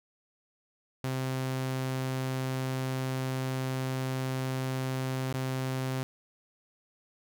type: tone with dropouts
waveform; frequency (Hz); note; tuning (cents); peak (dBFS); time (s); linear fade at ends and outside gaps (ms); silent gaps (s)
sawtooth; 130.81; C3; 0; -26; 1.04-6.03; 0; 5.326-5.341
effects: none